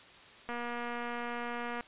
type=click train; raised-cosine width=0.5 ms; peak=-24 dBFS; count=316; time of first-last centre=0.49-1.808 s; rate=239 Hz; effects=white hiss -54 dBFS RMS until 1.87 s + resampled to 8000 Hz